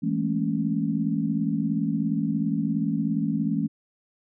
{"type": "chord", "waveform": "sine", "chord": "A major seventh", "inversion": "second", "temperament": "equal with one note detuned", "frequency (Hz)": [164.81, 207.7, 224.8, 277.2], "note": ["E3", "G#3", "A3", "C#4"], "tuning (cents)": [0, 0, 37, 0], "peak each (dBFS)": -28, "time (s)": [0.02, 3.68], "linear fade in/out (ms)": 20, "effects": []}